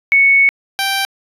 sine / 10% pulse tone pair in turn, 2215 / 783.1 Hz, C#7 / G5, -2 / -2 cents, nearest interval octave + tritone, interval 1800 cents, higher first, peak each -7 dBFS, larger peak neither, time 0.12-0.49 / 0.79-1.05 s, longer first, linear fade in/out 0 ms, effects resampled to 32000 Hz

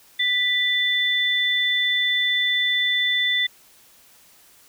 sine tone pair together, 1975.5 / 3520 Hz, B6 / A7, 0 / 0 cents, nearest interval minor seventh, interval 1000 cents, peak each -21 dBFS, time 0.19-3.47 s, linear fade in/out 10 ms, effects white hiss -53 dBFS RMS until 4.68 s

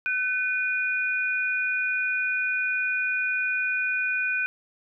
sine tone pair together, 1513.6 / 2455 Hz, F#6 / D#7, +39 / -24 cents, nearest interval minor sixth, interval 837 cents, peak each -26 dBFS, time 0.06-4.46 s, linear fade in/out 0 ms, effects none

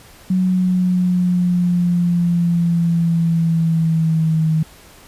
sine linear sweep, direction down, 185.3 to 157.6 Hz, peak -13 dBFS, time 0.3-4.63 s, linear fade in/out 5 ms, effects pink hiss -44 dBFS RMS until 5.07 s + resampled to 32000 Hz

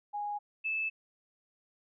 sine tone pair in turn, 826 / 2622 Hz, G#5 / E7, -10 / -10 cents, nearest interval octave + minor sixth, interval 2000 cents, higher second, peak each -33 / -30 dBFS, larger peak second, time 0.13-0.39 / 0.64-0.9 s, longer neither, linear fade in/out 20 ms, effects none

